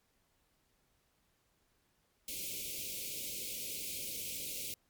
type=band-stop noise; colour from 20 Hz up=white; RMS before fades=-41 dBFS; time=2.28-4.74 s; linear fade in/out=2 ms; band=590 to 2200 Hz; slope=96 dB/octave; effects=pink hiss -75 dBFS RMS until 4.89 s + MP3 96 kbps